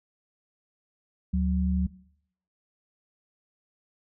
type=tone pair together; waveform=sine; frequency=73.42 / 185 Hz; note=D2 / F#3; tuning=0 / 0 cents; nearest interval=octave + major third; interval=1600 cents; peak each=-25 dBFS; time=1.33-1.87 s; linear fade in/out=10 ms; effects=noise-tail reverb RT60 0.7 s tail -21 dB re dry